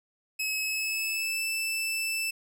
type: tone with pitch glide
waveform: sawtooth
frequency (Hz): 2571 to 2645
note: E7 to E7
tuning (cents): -44 to +5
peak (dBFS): -25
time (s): 0.39-2.31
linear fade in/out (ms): 10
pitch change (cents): +49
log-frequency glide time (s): 0.6-1.43
effects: none